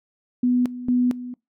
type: tone with tremolo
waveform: sine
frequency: 247.5 Hz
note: B3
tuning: 4 cents sharp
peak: -16 dBFS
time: 0.43-1.34 s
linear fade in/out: 5 ms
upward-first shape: square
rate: 2.2 Hz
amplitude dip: 80%
effects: noise-tail reverb RT60 0.2 s tail -23 dB re dry